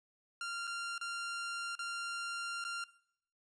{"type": "tone with dropouts", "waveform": "sawtooth", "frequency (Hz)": 1388, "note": "F6", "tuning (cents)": -11, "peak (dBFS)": -34, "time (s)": [0.41, 2.84], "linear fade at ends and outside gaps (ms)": 2, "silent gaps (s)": [[0.671, 0.675], [0.98, 1.012], [1.753, 1.791], [2.641, 2.649]], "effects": ["noise-tail reverb RT60 0.6 s tail -18 dB re dry", "resampled to 22050 Hz"]}